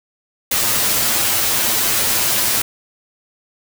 white noise with comb filter, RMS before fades -17 dBFS, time 0.51-2.62 s, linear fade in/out 5 ms, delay 8.9 ms, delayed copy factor +0.8, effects none

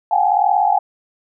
sine tone cluster, 717 / 774 / 813 / 855 Hz, F5 / G5 / G#5 / A5, +45 / -22 / -37 / -50 cents, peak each -18 dBFS, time 0.11-0.79 s, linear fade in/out 5 ms, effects none

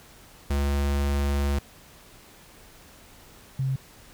square / sine tone pair in turn, 70.6 / 133.28 Hz, C#2 / C3, +32 / +32 cents, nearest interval major seventh, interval 1100 cents, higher second, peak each -23 dBFS, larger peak neither, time 0.5-1.59 / 3.59-3.76 s, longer first, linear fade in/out 5 ms, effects pink hiss -51 dBFS RMS until 4.13 s

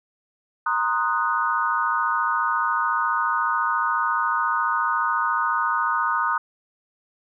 sine chord, C half-diminished seventh, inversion third, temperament equal, 932.3 / 1046.5 / 1244.5 / 1480 Hz, Bb5 / C6 / Eb6 / Gb6, 0 / 0 / 0 / 0 cents, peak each -26 / -28 / -23 / -26 dBFS, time 0.66-6.38 s, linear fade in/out 5 ms, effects none

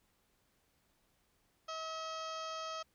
harmonic tone, 641 Hz, E5, 49 cents flat, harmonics 1 / 2 / 3 / 4 / 5 / 6 / 7 / 8 / 9 / 10, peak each -45 / -42 / -56 / -54 / -50 / -60 / -54 / -53 / -60 / -56 dBFS, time 1.68-2.83 s, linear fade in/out 10 ms, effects pink hiss -75 dBFS RMS until 2.94 s

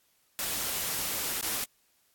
white noise with dropouts, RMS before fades -32 dBFS, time 0.39-1.64 s, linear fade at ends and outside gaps 0 ms, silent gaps 1.411-1.427 s, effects white hiss -69 dBFS RMS until 2.14 s + AAC 64 kbps

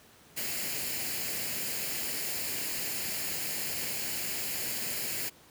white noise with comb filter, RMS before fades -34 dBFS, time 0.36-5.3 s, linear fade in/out 20 ms, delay 0.42 ms, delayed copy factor +0.55, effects pink hiss -57 dBFS RMS until 5.5 s + high-pass 80 Hz 12 dB/octave

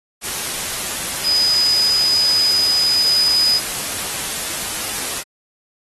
sine tone in noise, 4985 Hz, D#8, 2 cents sharp, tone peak -13 dBFS, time 1.23-3.61 s, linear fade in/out 50 ms, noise white, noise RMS -24 dBFS, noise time 0.21-5.24 s, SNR +8 dB, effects AAC 32 kbps

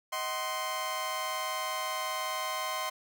sawtooth chord, C diminished, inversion first, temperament just, 627.9 / 753.5 / 1046.5 Hz, Eb5 / Gb5 / C6, +16 / +31 / 0 cents, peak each -35 / -36 / -30 dBFS, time 0.12-2.9 s, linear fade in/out 10 ms, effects none

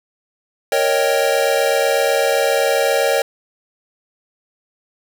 square chord, Eb dominant seventh, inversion second, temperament equal, 466.2 / 554.4 / 622.3 / 784 Hz, Bb4 / Db5 / Eb5 / G5, 0 / 0 / 0 / 0 cents, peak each -21 / -18 / -22 / -23 dBFS, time 0.72-3.22 s, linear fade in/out 2 ms, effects none

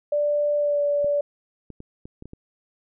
sine tone with pitch glide, 587.3 to 578.5 Hz, D5 to D5, 0 to -26 cents, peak -19 dBFS, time 0.12-1.21 s, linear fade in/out 5 ms, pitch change -26 cents, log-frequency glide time 0.57-0.81 s
clicks, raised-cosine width 3 ms, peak -26 dBFS, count 7, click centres 1.045 / 1.703 / 1.804 / 2.055 / 2.224 / 2.256 / 2.334 s
effects none

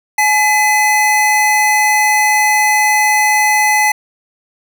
square tone pair together, 847 / 2015 Hz, G#5 / B6, +34 / +34 cents, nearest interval octave + minor third, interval 1500 cents, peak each -13 dBFS, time 0.18-3.92 s, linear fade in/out 5 ms, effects none

